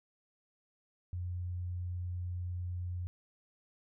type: tone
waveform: sine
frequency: 89.1 Hz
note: F2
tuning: 35 cents sharp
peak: -35 dBFS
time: 1.13-3.07 s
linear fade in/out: 0 ms
effects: none